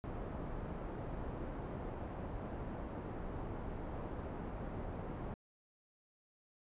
pink low-pass noise, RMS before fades -43 dBFS, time 0.04-5.34 s, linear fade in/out 0 ms, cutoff 880 Hz, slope 12 dB/octave, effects resampled to 8000 Hz

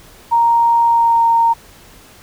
sine tone with pitch glide, 932.3 to 923.2 Hz, A#5 to A#5, 0 to -17 cents, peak -9 dBFS, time 0.31-1.54 s, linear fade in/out 20 ms, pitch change -17 cents, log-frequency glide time 0.86-1.26 s, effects pink hiss -43 dBFS RMS until 2.22 s

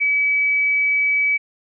sine tone, 2286 Hz, D7, 47 cents flat, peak -15 dBFS, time 0-1.38 s, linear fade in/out 20 ms, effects none

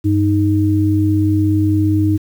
sine tone pair together, 97.99 / 311.1 Hz, G2 / D#4, 0 / 0 cents, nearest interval octave + minor sixth, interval 2000 cents, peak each -14 dBFS, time 0.04-2.18 s, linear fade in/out 20 ms, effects 7-bit

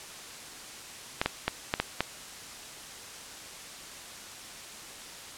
clicks, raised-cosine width 0.3 ms, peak -9 dBFS, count 6, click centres 1.215 / 1.26 / 1.48 / 1.739 / 1.8 / 2.006 s, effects white hiss -44 dBFS RMS until 5.37 s + low-pass 9000 Hz 12 dB/octave

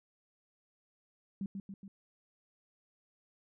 sine tone with echo, 196 Hz, G3, in tune, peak -34 dBFS, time 1.41-1.46 s, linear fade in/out 2 ms, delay 140 ms, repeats 3, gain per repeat -4 dB, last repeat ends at 1.88 s, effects none

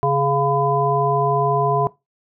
harmonic tone with a mistuned harmonic, 139 Hz, C#3, 5 cents sharp, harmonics 1 / 3 / 5 / 7, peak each -21 / -21 / -21 / -21 dBFS, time 0.03-1.87 s, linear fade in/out 0 ms, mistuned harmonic 7, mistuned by +56 cents, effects noise-tail reverb RT60 0.2 s tail -19 dB re dry

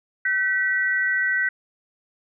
sine tone pair together, 1525 / 1944.3 Hz, G6 / B6, -48 / -28 cents, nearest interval major third, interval 420 cents, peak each -22 dBFS, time 0.25-1.49 s, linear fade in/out 5 ms, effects none

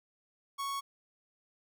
45% pulse tone, 1108.7 Hz, C#6, in tune, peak -34 dBFS, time 0.58-0.81 s, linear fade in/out 20 ms, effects none

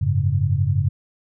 sine chord, F# suspended second, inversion none, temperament just, 92.5 / 104.06 / 138.75 Hz, F#2 / G#2 / C#3, 0 / +4 / +2 cents, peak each -21 dBFS, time 0.01-0.89 s, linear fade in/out 10 ms, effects none

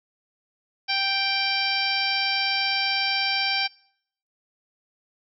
harmonic tone with a mistuned harmonic, 784 Hz, G5, in tune, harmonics 1 / 2 / 3 / 4 / 5 / 6 / 7, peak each -30 / -32 / -27 / -30 / -33 / -28 / -31 dBFS, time 0.88-3.68 s, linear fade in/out 20 ms, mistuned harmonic 7, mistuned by -17 cents, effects noise-tail reverb RT60 0.7 s tail -26 dB re dry

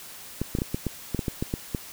clicks, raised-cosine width 3 ms, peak -13 dBFS, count 12, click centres 0.416 / 0.551 / 0.587 / 0.619 / 0.745 / 0.867 / 1.147 / 1.192 / 1.282 / 1.425 / 1.539 / 1.748 s, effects white hiss -43 dBFS RMS until 1.92 s

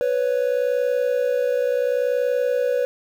triangle tone pair together, 495.3 / 556 Hz, B4 / C#5, +5 / +5 cents, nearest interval major second, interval 200 cents, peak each -18 / -21 dBFS, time 0.01-2.85 s, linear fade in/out 0 ms, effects 8-bit

